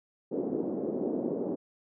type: band-pass noise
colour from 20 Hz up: pink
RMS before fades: -32 dBFS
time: 0.31-1.56 s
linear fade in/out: 20 ms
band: 240 to 480 Hz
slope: 24 dB/octave
effects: none